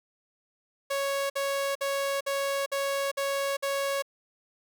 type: tone bursts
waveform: sawtooth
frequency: 554.4 Hz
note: C#5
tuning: in tune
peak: -23 dBFS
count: 7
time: 0.9-4.024 s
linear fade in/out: 10 ms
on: 400 ms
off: 54 ms
effects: none